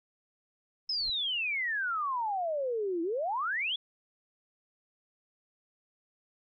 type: noise with exponential growth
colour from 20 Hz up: brown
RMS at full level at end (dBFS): -45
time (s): 0.87-1.1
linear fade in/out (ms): 5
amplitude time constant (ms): 49
type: exponential two-way sweep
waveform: sine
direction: down then up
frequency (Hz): 5274 to 323.6 to 3491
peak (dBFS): -29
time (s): 0.89-3.76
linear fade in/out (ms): 5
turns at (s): 3.02
effects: none